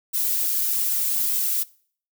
violet noise with flanger, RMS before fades -23 dBFS, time 0.13-1.64 s, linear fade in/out 20 ms, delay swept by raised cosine 1.9 to 6.3 ms, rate 0.82 Hz, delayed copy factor +0.95, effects noise-tail reverb RT60 0.5 s tail -22 dB re dry

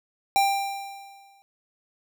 square tone with exponential decay, 791 Hz, G5, 15 cents sharp, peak -17 dBFS, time 0.36-1.42 s, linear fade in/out 0 ms, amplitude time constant 230 ms, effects none

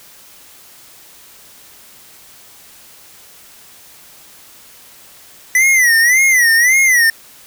square tone with vibrato, 1975.5 Hz, B6, in tune, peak -9 dBFS, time 5.55-7.1 s, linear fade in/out 2 ms, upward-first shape sine, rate 1.8 Hz, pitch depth 150 cents each way, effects white hiss -42 dBFS RMS until 7.46 s

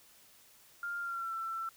sine tone with pitch glide, 1400 to 1339.9 Hz, F6 to E6, +4 to +28 cents, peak -35 dBFS, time 0.83-1.69 s, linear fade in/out 2 ms, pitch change -76 cents, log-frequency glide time 1-1.33 s, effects white hiss -61 dBFS RMS until 1.76 s

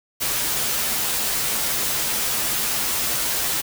white noise with comb filter, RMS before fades -23 dBFS, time 0.2-3.62 s, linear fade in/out 20 ms, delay 11 ms, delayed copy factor -0.6, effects none

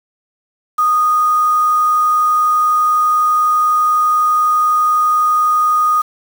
sine tone with quantisation, 1236 Hz, D#6, 12 cents flat, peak -10 dBFS, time 0.78-6.02 s, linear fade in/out 10 ms, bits 5, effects none

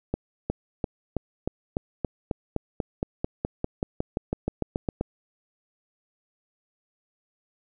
accelerating click train, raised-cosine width 2 ms, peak -12 dBFS, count 23, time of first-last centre 0.14-5.011 s, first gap 360 ms, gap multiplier 0.95, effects none

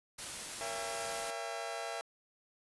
white noise, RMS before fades -42 dBFS, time 0.18-1.31 s, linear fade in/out 10 ms
sawtooth chord, A# diminished seventh, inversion none, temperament just, 466.2 / 559.4 / 671.3 / 805.5 Hz, A#4 / C#5 / E5 / G5, 0 / +16 / +31 / +47 cents, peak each -42 / -43 / -37 / -40 dBFS, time 0.61-2.01 s, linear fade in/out 0 ms
effects resampled to 24000 Hz

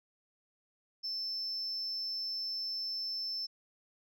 sine tone, 5300 Hz, E8, 9 cents sharp, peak -33 dBFS, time 1.03-3.47 s, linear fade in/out 20 ms, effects tanh soft clip ceiling -32 dBFS

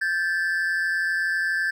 triangle tone pair together, 1568 / 1740.3 Hz, G6 / A6, 0 / -19 cents, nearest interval major second, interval 181 cents, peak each -22 dBFS, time 0.01-1.71 s, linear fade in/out 10 ms, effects tanh soft clip ceiling -15 dBFS

